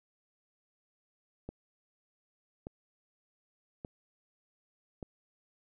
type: click train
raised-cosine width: 2 ms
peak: -27 dBFS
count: 4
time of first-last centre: 1.49-5.028 s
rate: 0.848 Hz
effects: none